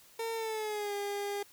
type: tone with pitch glide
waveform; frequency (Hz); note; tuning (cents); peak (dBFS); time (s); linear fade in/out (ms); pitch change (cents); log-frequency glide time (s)
30% pulse; 455.1 to 405.4; A#4 to G#4; -42 to -42; -31; 0.19-1.43; 5; -200; 0.33-0.94
effects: white hiss -59 dBFS RMS until 1.52 s